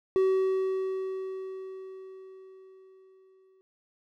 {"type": "tone with exponential decay", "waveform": "triangle", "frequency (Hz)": 379.6, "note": "F#4", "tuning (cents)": 44, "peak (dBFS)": -18, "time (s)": [0.16, 3.61], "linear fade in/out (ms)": 0, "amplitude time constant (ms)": 750, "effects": []}